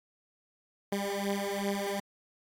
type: beating tone pair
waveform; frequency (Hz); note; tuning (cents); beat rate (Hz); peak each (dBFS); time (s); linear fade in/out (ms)
15% pulse; 198.4 / 201; G3 / G3; +21 / +44; 2.6; -27; 0.92-2; 5
effects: AAC 64 kbps